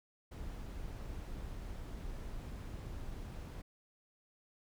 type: noise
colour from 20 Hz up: brown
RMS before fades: -44 dBFS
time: 0.31-3.62 s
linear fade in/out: 10 ms
effects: none